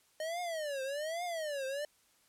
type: tone with vibrato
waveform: square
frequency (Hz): 613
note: D#5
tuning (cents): -26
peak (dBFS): -36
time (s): 0.2-1.85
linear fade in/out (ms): 2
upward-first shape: triangle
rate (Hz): 1.2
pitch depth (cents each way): 280
effects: white hiss -69 dBFS RMS until 2.28 s + low-pass 12000 Hz 12 dB/octave